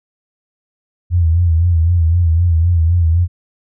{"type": "tone with vibrato", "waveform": "sine", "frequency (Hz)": 84.4, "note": "E2", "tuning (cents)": 41, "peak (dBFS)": -9, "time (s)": [1.1, 3.28], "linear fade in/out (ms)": 50, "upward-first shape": "sine", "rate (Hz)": 3.9, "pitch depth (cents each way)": 82, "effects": []}